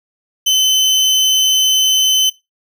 30% pulse tone, 3049 Hz, G7, 49 cents flat, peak -7 dBFS, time 0.46-2.3 s, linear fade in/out 10 ms, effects noise-tail reverb RT60 0.2 s tail -19 dB re dry

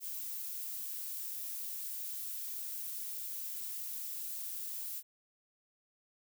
violet noise, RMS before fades -41 dBFS, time 0-5.03 s, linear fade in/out 50 ms, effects none

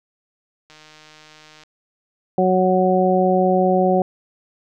click train, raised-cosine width 0.2 ms, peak -28 dBFS, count 145, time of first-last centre 0.7-1.635 s, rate 154 Hz
harmonic tone, 185 Hz, F#3, in tune, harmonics 1 / 2 / 3 / 4, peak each -19 / -19 / -19 / -19 dBFS, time 2.38-4.02 s, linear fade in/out 2 ms
effects none

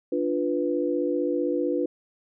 sine chord, B diminished, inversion first, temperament equal, 293.7 / 349.2 / 493.9 Hz, D4 / F4 / B4, 0 / 0 / 0 cents, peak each -27 dBFS, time 0.12-1.86 s, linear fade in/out 5 ms, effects none

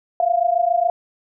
sine tone pair together, 681 / 708.2 Hz, F5 / F5, -44 / +24 cents, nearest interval minor second, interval 68 cents, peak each -18 dBFS, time 0.2-0.9 s, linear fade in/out 2 ms, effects none

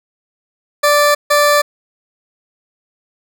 20% pulse tone pair in turn, 586 / 586 Hz, D5 / D5, -4 / -4 cents, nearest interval unison, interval 0 cents, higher neither, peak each -4 dBFS, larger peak neither, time 0.83-1.15 / 1.3-1.62 s, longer neither, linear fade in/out 10 ms, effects none

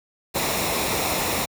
pink noise with comb filter, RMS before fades -24 dBFS, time 0.34-1.46 s, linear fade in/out 20 ms, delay 0.64 ms, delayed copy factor -0.5, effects high-pass 60 Hz 12 dB/octave

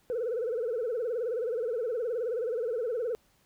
sine tone with vibrato, 470 Hz, A#4, 14 cents sharp, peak -27 dBFS, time 0.1-3.15 s, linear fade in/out 0 ms, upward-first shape sine, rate 19 Hz, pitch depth 140 cents each way, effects tanh soft clip ceiling -25 dBFS + pink hiss -67 dBFS RMS until 3.45 s

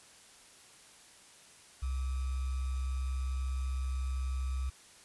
sine tone with sample-and-hold, 65.41 Hz, C2, in tune, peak -31 dBFS, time 1.82-4.7 s, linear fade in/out 10 ms, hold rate 1225 Hz, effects white hiss -57 dBFS RMS until 5.04 s + resampled to 24000 Hz

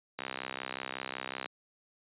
click train, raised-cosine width 0.3 ms, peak -19 dBFS, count 84, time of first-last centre 0.19-1.459 s, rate 65.4 Hz, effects high-pass 200 Hz 12 dB/octave + resampled to 8000 Hz

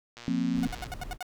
click train, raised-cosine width 0.2 ms, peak -27 dBFS, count 84, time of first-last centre 0.17-0.867 s, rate 119 Hz
sine chord, F suspended fourth, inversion none, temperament just, 174.61 / 232.8 / 261.9 Hz, F3 / Bb3 / C4, 0 / -2 / +2 cents, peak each -31 / -30 / -28 dBFS, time 0.28-0.67 s, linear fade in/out 0 ms
brown noise, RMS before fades -40 dBFS, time 0.53-1.18 s, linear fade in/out 50 ms
sawtooth tone bursts, 728 Hz, F#5, 28 cents flat, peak -30 dBFS, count 7, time 0.63-1.227 s, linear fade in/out 0 ms, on 21 ms, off 75 ms
effects none

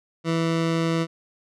20% pulse tone, 164.7 Hz, E3, 1 cent flat, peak -16 dBFS, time 0.24-1.07 s, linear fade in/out 50 ms, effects low-pass 6000 Hz 12 dB/octave

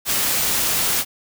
white noise, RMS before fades -20 dBFS, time 0.05-1.05 s, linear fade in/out 50 ms, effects none

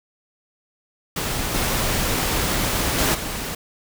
pink noise with level steps, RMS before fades -25 / -22 / -19 / -28 dBFS, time 1.16-3.55 s, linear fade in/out 5 ms, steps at 1.54 / 2.98 / 3.14 s, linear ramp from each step 10 ms, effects none

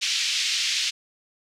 pink band-pass noise, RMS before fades -25 dBFS, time 0.01-0.91 s, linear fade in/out 20 ms, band 2500 to 6200 Hz, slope 24 dB/octave, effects none

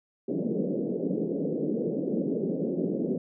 pink band-pass noise, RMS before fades -29 dBFS, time 0.28-3.18 s, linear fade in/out 5 ms, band 170 to 520 Hz, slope 48 dB/octave, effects none

